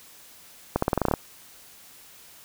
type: accelerating click train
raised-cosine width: 1 ms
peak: -7 dBFS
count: 10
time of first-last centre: 0.76-1.138 s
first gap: 64 ms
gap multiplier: 0.89
effects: white hiss -50 dBFS RMS until 2.44 s